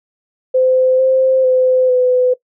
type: tone with pitch steps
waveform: sine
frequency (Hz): 515 / 523 / 512 / 503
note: C5 / C5 / C5 / B4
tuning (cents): -28 / -1 / -38 / +32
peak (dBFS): -9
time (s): 0.54-2.34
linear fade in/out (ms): 10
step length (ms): 450
effects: noise-tail reverb RT60 0.1 s tail -19 dB re dry